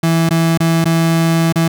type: tone with dropouts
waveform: 35% pulse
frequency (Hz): 164.81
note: E3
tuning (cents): 0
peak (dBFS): -9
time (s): 0.03-1.68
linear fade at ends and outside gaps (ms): 5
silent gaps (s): 0.292-0.307 / 0.576-0.602 / 0.844-0.855 / 1.525-1.557
effects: none